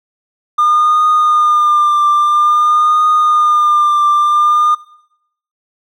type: tone with vibrato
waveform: triangle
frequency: 1208 Hz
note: D6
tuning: 48 cents sharp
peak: -5 dBFS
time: 0.58-4.75 s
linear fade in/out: 10 ms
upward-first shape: triangle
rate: 0.5 Hz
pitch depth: 37 cents each way
effects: noise-tail reverb RT60 0.8 s tail -22 dB re dry + tanh soft clip ceiling -3 dBFS

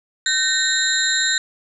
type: tone cluster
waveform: sine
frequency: 1536 / 1841 / 3736 / 4059 / 7270 Hz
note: G6 / A#6 / A#7 / B7 / A#8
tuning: -36 / -22 / +3 / +47 / -44 cents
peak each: -23 dBFS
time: 0.26-1.38 s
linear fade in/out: 2 ms
effects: none

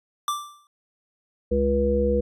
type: tone with exponential decay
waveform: square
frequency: 1174.7 Hz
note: D6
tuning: in tune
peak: -21 dBFS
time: 0.28-0.67 s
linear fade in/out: 1 ms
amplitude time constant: 83 ms
type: harmonic tone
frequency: 69.3 Hz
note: C#2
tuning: in tune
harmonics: 1 / 3 / 5 / 7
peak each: -25 / -26 / -30 / -21 dBFS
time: 1.51-2.21 s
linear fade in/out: 10 ms
effects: resampled to 32000 Hz

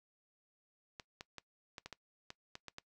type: clicks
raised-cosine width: 0.2 ms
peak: -28 dBFS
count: 10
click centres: 0.998 / 1.209 / 1.383 / 1.782 / 1.86 / 1.927 / 2.304 / 2.554 / 2.683 / 2.784 s
effects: noise-tail reverb RT60 0.1 s tail -21 dB re dry

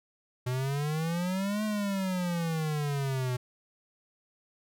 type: exponential two-way sweep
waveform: square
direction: up then down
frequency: 123.47 to 215.8 to 123.47 Hz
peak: -29 dBFS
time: 0.46-3.37 s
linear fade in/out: 10 ms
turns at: 1.64 s
effects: none

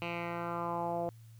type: tone with low-pass filter sweep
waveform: 10% pulse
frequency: 171.2 Hz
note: F3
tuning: 34 cents flat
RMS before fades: -36 dBFS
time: 0.02-1.09 s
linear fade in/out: 0 ms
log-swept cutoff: 2800 to 610 Hz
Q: 3.3
effects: added 113 Hz sine -51 dBFS peak until 1.39 s + white hiss -68 dBFS RMS until 1.39 s

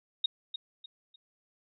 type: tone with echo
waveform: sine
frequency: 3729 Hz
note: A#7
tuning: in tune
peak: -23 dBFS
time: 0.24-0.26 s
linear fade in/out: 5 ms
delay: 300 ms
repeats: 3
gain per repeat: -10 dB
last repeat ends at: 1.16 s
effects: none

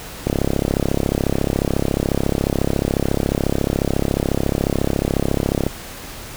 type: click train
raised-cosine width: 2 ms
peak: -4 dBFS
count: 185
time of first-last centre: 0.27-5.666 s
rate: 34.1 Hz
effects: pink hiss -34 dBFS RMS until 6.36 s

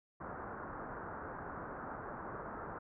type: low-pass noise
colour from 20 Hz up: white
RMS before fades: -45 dBFS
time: 0.2-2.79 s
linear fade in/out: 10 ms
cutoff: 1500 Hz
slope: 48 dB/octave
effects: none

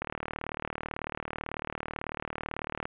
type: click train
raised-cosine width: 0.5 ms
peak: -18 dBFS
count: 109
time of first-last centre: 0.02-2.855 s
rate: 38.1 Hz
effects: resampled to 8000 Hz + 9-bit

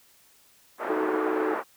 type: band-pass noise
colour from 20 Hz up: white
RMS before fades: -31 dBFS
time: 0.78-1.64 s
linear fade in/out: 50 ms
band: 300 to 1400 Hz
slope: 24 dB/octave
type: chord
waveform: sine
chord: D# diminished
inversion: none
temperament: equal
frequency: 311.1 / 370 / 440 Hz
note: D#4 / F#4 / A4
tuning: 0 / 0 / 0 cents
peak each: -30 / -31 / -28 dBFS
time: 0.89-1.55 s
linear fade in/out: 10 ms
effects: white hiss -59 dBFS RMS until 1.76 s

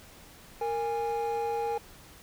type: tone pair together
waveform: triangle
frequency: 462.7 / 822.9 Hz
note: A#4 / G#5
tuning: -13 / -16 cents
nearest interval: minor seventh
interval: 997 cents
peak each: -28 dBFS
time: 0.61-1.78 s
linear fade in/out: 5 ms
effects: tanh soft clip ceiling -22 dBFS + pink hiss -52 dBFS RMS until 2.22 s

